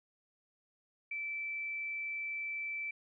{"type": "tone", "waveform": "sine", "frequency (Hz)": 2324, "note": "D7", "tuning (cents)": -19, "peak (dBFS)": -36, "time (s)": [1.11, 2.91], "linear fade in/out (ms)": 5, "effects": []}